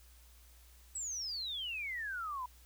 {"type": "exponential sweep", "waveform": "sine", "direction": "down", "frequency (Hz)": [7980, 967], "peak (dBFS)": -37, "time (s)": [0.95, 2.46], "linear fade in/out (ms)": 5, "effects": ["added 60 Hz sine -58 dBFS peak until 2.65 s", "white hiss -64 dBFS RMS until 2.65 s"]}